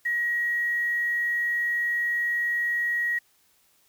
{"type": "tone with quantisation", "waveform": "sine", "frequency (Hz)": 1900, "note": "A#6", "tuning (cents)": 33, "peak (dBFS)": -23, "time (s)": [0.05, 3.19], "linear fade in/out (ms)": 10, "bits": 8, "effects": ["white hiss -64 dBFS RMS until 3.88 s"]}